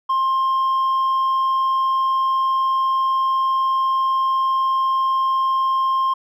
triangle tone with hard clipping, 1059 Hz, C6, 21 cents sharp, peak -15 dBFS, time 0.09-6.14 s, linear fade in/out 10 ms, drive 1 dB, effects none

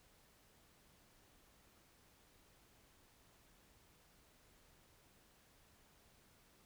silence, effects pink hiss -69 dBFS RMS until 6.65 s

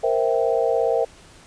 sine chord, C dominant seventh, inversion third, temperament equal, 466.2 / 523.3 / 659.3 / 784 Hz, Bb4 / C5 / E5 / G5, 0 / 0 / 0 / 0 cents, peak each -21 / -23 / -23 / -27 dBFS, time 0.03-1.05 s, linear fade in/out 10 ms, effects pink hiss -48 dBFS RMS until 1.46 s + resampled to 22050 Hz

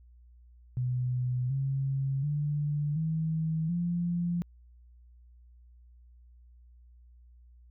sine tone with pitch steps, 125.3 / 135.85 / 147.3 / 159.7 / 173.15 Hz, B2 / C#3 / D3 / D#3 / F3, +25 / -35 / +6 / +45 / -15 cents, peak -27 dBFS, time 0.77-4.42 s, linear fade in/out 0 ms, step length 730 ms, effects added 60 Hz sine -53 dBFS peak until 7.7 s

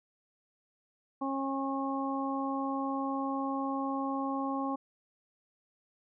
harmonic tone, 272 Hz, C#4, 33 cents flat, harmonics 1 / 2 / 3 / 4, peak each -33 / -40 / -37 / -37 dBFS, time 1.21-4.76 s, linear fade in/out 10 ms, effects none

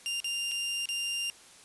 sawtooth tone with dropouts, 2794 Hz, F7, in tune, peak -27 dBFS, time 0.06-1.3 s, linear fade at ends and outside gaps 0 ms, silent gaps 0.202-0.244 / 0.513-0.517 / 0.856-0.889 s, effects white hiss -54 dBFS RMS until 1.64 s + resampled to 24000 Hz

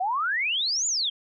sine exponential two-way sweep, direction up then down, 707 to 7220 to 3136 Hz, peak -23 dBFS, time 0-1.1 s, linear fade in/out 10 ms, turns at 0.87 s, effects none

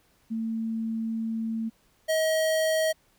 sine / square tone pair in turn, 224.6 / 635.3 Hz, A3 / D#5, +36 / +36 cents, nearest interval octave + tritone, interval 1800 cents, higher second, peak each -27 / -23 dBFS, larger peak second, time 0.3-1.7 / 2.08-2.93 s, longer first, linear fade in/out 20 ms, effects pink hiss -65 dBFS RMS until 3.18 s

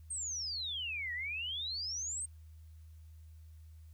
sine exponential two-way sweep, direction down then up, 8700 to 1876 to 8700 Hz, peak -36 dBFS, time 0.1-2.26 s, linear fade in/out 10 ms, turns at 1.13 s, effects added 79 Hz sine -51 dBFS peak until 3.93 s + white hiss -74 dBFS RMS until 3.93 s

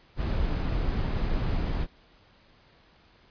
brown noise, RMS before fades -27 dBFS, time 0.16-1.87 s, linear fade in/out 50 ms, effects pink hiss -59 dBFS RMS until 3.3 s + resampled to 11025 Hz

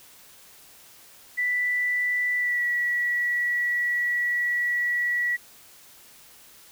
sine tone with pitch glide, 1975.5 to 1938.2 Hz, B6 to B6, 0 to -33 cents, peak -22 dBFS, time 1.37-5.37 s, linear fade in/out 20 ms, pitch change -33 cents, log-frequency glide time 2.37-2.64 s, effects white hiss -51 dBFS RMS until 6.71 s

